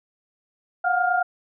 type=tone cluster; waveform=sine; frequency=710 / 739 / 1408 Hz; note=F5 / F#5 / F6; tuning=+28 / -2 / +14 cents; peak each=-23 dBFS; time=0.84-1.23 s; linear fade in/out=10 ms; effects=none